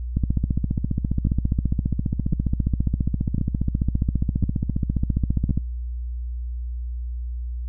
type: two click trains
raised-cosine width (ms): 5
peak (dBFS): -10 / -9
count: 5 / 81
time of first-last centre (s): 1.27-5.494 / 0.17-5.575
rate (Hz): 0.947 / 14.8
effects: noise-tail reverb RT60 0.1 s tail -23 dB re dry + added 60 Hz sine -26 dBFS peak until 7.68 s